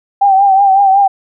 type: tone with vibrato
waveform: sine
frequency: 784 Hz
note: G5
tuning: in tune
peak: -5 dBFS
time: 0.21-1.08 s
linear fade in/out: 10 ms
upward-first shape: triangle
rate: 5.4 Hz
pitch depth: 64 cents each way
effects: none